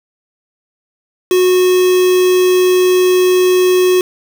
triangle tone with quantisation, 366.3 Hz, F#4, 17 cents flat, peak -6 dBFS, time 1.31-4.01 s, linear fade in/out 2 ms, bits 3, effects none

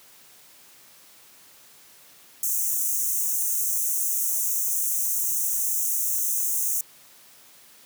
white high-pass noise, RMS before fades -25 dBFS, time 2.43-6.81 s, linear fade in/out 2 ms, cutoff 5900 Hz, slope 96 dB/octave, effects white hiss -52 dBFS RMS until 7.85 s + high-pass 100 Hz 12 dB/octave

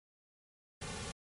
pink noise with comb filter, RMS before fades -42 dBFS, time 0.81-1.12 s, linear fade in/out 10 ms, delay 3.1 ms, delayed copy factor -1, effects MP3 48 kbps

